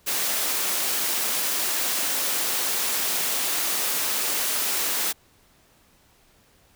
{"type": "high-pass noise", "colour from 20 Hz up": "white", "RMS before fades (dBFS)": -25, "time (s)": [0.06, 5.13], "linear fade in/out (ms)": 20, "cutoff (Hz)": 250, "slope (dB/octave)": 12, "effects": ["pink hiss -59 dBFS RMS until 6.75 s"]}